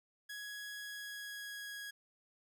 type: tone with pitch glide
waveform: sawtooth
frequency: 1669 to 1656.5 Hz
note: G#6 to G#6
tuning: +8 to -5 cents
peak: -40 dBFS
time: 0.29-1.91 s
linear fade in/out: 10 ms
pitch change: -13 cents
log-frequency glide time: 0.73-1.78 s
effects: none